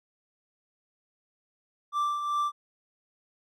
triangle tone with tremolo, 1174.7 Hz, D6, in tune, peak -22 dBFS, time 1.92-2.52 s, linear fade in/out 50 ms, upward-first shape triangle, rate 2.6 Hz, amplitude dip 55%, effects none

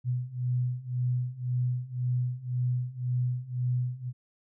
sine beating tone pair, 123.47 / 125.37 Hz, B2 / B2, 0 / +26 cents, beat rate 1.9 Hz, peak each -31 / -29 dBFS, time 0.04-4.13 s, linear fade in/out 50 ms, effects none

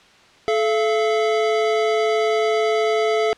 square tone pair together, 433.3 / 679.6 Hz, A4 / F5, -27 / -47 cents, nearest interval minor sixth, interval 780 cents, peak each -19 / -22 dBFS, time 0.48-3.33 s, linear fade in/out 0 ms, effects white hiss -50 dBFS RMS until 3.37 s + low-pass 4000 Hz 12 dB/octave

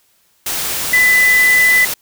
sine tone in noise, 2000 Hz, B6, 21 cents sharp, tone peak -8 dBFS, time 0.93-1.85 s, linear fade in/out 5 ms, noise white, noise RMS -20 dBFS, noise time 0.46-1.94 s, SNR +9 dB, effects white hiss -57 dBFS RMS until 2.01 s

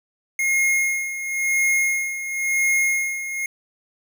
square tone with tremolo, 2148 Hz, C7, 45 cents sharp, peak -17 dBFS, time 0.39-3.46 s, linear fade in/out 2 ms, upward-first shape sine, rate 0.96 Hz, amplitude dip 70%, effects none

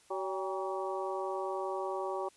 harmonic tone with a mistuned harmonic, 189.4 Hz, F#3, 41 cents sharp, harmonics 2 / 3 / 4 / 5 / 6, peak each -37 / -39 / -40 / -41 / -42 dBFS, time 0.1-2.29 s, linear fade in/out 10 ms, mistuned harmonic 4, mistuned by +79 cents, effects white hiss -63 dBFS RMS until 2.36 s + resampled to 24000 Hz

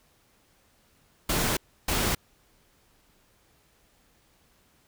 pink noise bursts at uneven times, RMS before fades -26 dBFS, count 2, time 1.29-1.57 / 1.88-2.15 s, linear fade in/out 5 ms, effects pink hiss -64 dBFS RMS until 4.87 s

